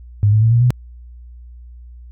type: tone with pitch steps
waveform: sine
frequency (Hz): 103.2 / 107.96 / 112.93 / 118.14 / 123.58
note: G#2 / A2 / A2 / A#2 / B2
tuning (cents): -10 / -32 / +46 / +24 / +2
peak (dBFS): -9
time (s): 0.23-0.705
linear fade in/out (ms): 0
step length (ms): 95
effects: added 60 Hz sine -35 dBFS peak until 2.11 s